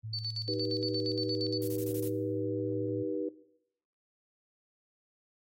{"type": "tone with pitch glide", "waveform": "sine", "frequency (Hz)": [110, 110.96], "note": ["A2", "A2"], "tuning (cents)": [0, 15], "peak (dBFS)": -37, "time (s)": [0.03, 3.04], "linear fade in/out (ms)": 20, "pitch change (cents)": 15, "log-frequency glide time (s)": [2.58, 2.69]}
{"type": "tone with tremolo", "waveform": "sine", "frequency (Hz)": 4502, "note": "C#8", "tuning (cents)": 26, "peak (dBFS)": -32, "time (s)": [0.13, 1.58], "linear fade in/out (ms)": 5, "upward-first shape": "square", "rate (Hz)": 8.6, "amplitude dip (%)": 75}
{"type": "chord", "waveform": "sine", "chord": "Eb augmented", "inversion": "none", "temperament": "just", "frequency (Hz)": [311.1, 388.9, 486.1], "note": ["Eb4", "G4", "B4"], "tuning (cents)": [0, -14, -28], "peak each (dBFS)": -36, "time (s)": [0.48, 3.29], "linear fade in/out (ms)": 5}
{"type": "noise bursts", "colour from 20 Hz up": "violet", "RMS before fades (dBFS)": -41, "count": 6, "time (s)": [1.62, 2.081], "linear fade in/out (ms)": 0, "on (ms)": 56, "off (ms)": 25}
{"effects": ["noise-tail reverb RT60 0.8 s tail -17 dB re dry", "AAC 48 kbps"]}